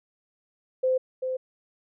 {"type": "tone with echo", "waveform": "sine", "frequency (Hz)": 516, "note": "C5", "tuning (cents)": -24, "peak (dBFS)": -20, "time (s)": [0.83, 0.98], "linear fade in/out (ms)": 10, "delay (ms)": 390, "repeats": 1, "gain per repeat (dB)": -6, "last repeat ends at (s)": 1.37, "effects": []}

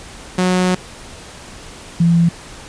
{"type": "tone pair in turn", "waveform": ["sawtooth", "sine"], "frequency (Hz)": [182.8, 169.14], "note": ["F#3", "E3"], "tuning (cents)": [-21, 45], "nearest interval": "minor second", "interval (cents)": 134, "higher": "first", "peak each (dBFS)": -9, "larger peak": "neither", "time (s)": [[0.38, 0.75], [2, 2.29]], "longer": "first", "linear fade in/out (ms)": 5, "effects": ["pink hiss -36 dBFS RMS until 2.68 s", "resampled to 22050 Hz"]}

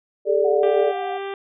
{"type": "chord", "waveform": "sine", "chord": "G suspended second", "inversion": "none", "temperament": "equal with one note detuned", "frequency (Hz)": [401.9, 440, 587.3], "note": ["G4", "A4", "D5"], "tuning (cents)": [43, 0, 0], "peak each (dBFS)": -20, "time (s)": [0.25, 0.93], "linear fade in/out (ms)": 50}
{"type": "tone with vibrato", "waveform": "sine", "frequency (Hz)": 727, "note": "F#5", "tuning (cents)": -31, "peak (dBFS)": -26, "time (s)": [0.44, 1.18], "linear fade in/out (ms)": 10, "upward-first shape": "sine", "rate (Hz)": 13, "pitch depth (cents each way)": 31}
{"type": "harmonic tone", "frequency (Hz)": 394.1, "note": "G4", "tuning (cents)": 9, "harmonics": [1, 2, 3, 4, 5, 6, 7, 8, 9], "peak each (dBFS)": [-28, -34, -38, -40, -42, -44, -45, -46, -47], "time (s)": [0.63, 1.34], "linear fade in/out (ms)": 2}
{"effects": []}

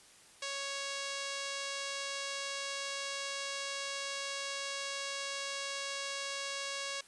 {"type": "tone", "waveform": "5% pulse", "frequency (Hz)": 554.4, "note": "C#5", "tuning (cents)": 0, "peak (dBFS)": -25, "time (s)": [0.42, 7.01], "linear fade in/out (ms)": 5, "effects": ["white hiss -59 dBFS RMS until 7.07 s", "resampled to 24000 Hz"]}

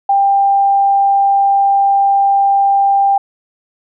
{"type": "tone", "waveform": "sine", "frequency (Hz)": 793, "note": "G5", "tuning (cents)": 20, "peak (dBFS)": -8, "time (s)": [0.09, 3.18], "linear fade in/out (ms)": 5, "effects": []}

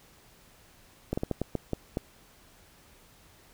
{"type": "slowing click train", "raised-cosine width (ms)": 2, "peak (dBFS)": -15, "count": 8, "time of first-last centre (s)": [1.13, 1.971], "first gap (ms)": 45, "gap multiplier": 1.32, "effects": ["pink hiss -58 dBFS RMS until 3.53 s"]}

